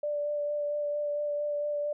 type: tone with vibrato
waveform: sine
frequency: 587.3 Hz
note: D5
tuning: in tune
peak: -28 dBFS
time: 0.03-1.93 s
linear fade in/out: 5 ms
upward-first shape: sine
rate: 4.4 Hz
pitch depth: 13 cents each way
effects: none